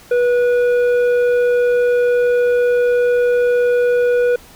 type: tone with tanh clipping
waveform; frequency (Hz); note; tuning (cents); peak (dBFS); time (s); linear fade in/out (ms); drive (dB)
triangle; 487.4; B4; -23; -13; 0.11-4.36; 5; 12
effects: pink hiss -43 dBFS RMS until 4.55 s